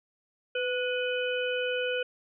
harmonic tone with a mistuned harmonic, 500 Hz, B4, 21 cents sharp, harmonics 1 / 3 / 5 / 6, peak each -29 / -34 / -36 / -37 dBFS, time 0.55-2.03 s, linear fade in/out 5 ms, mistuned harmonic 3, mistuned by -37 cents, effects none

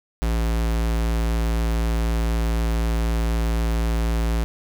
square tone, 56.5 Hz, A1, 47 cents sharp, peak -20 dBFS, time 0.22-4.44 s, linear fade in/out 0 ms, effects none

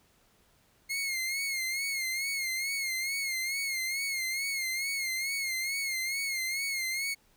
sawtooth tone with vibrato, 2147 Hz, C7, 44 cents sharp, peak -27 dBFS, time 0.89-7.15 s, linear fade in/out 20 ms, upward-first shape sine, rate 2.3 Hz, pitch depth 66 cents each way, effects pink hiss -66 dBFS RMS until 7.36 s

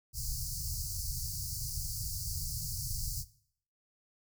pink band-stop noise, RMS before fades -37 dBFS, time 0.13-3.25 s, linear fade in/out 50 ms, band 150 to 4500 Hz, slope 96 dB/octave, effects noise-tail reverb RT60 0.6 s tail -18 dB re dry

